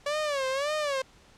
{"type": "tone with vibrato", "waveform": "sawtooth", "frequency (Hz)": 567, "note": "C#5", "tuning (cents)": 39, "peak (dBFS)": -23, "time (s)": [0.06, 1.02], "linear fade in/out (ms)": 5, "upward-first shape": "sine", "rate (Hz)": 1.8, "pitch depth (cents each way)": 140, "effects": ["pink hiss -57 dBFS RMS until 1.37 s", "low-pass 7000 Hz 12 dB/octave"]}